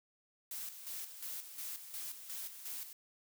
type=noise with tremolo; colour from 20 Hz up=blue; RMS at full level=-43 dBFS; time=0.51-2.93 s; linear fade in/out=2 ms; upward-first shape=square; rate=2.8 Hz; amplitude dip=60%; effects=none